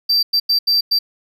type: tone bursts at uneven times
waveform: triangle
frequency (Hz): 4683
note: D8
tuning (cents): -6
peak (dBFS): -11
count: 5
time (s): 0.09-0.23 / 0.33-0.4 / 0.49-0.59 / 0.67-0.81 / 0.91-0.99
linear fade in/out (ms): 10
effects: none